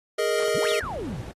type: chord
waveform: square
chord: Ab suspended second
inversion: none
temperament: equal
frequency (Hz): 415.3 / 466.2 / 622.3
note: Ab4 / Bb4 / Eb5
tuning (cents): 0 / 0 / 0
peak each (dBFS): -27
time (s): 0.18-0.8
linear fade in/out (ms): 10
type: clicks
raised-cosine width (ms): 0.5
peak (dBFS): -25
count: 5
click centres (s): 0.434 / 0.482 / 0.645 / 0.719 / 0.808
type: exponential two-way sweep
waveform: sine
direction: up then down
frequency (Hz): 98 to 3991 to 98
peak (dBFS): -30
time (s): 0.54-1.22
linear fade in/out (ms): 10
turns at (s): 0.69
type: noise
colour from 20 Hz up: brown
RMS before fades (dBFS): -34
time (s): 0.82-1.32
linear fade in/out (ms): 10
effects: high-pass 60 Hz 12 dB/octave + AAC 32 kbps